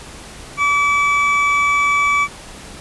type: tone pair together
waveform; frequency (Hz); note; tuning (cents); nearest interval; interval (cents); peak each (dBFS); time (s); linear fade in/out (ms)
triangle; 1150 / 2300; D6 / D7; -37 / -37; octave; 1200; -14; 0.57-2.28; 50
effects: pink hiss -36 dBFS RMS until 2.8 s + resampled to 24000 Hz